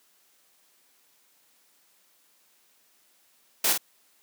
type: noise with echo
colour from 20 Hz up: white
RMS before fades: -23 dBFS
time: 3.64-3.73 s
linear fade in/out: 5 ms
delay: 48 ms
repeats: 1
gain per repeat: -5 dB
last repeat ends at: 3.778 s
effects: white hiss -64 dBFS RMS until 4.22 s + high-pass 200 Hz 12 dB/octave